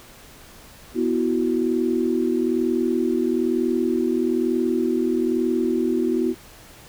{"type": "chord", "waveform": "sine", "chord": "B suspended fourth", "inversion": "none", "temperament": "just", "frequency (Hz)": [246.9, 329.3, 370.4], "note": ["B3", "E4", "F#4"], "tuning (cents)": [0, -2, 2], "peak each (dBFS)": -23, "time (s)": [0.94, 6.35], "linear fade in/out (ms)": 50, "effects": ["pink hiss -46 dBFS RMS until 6.88 s"]}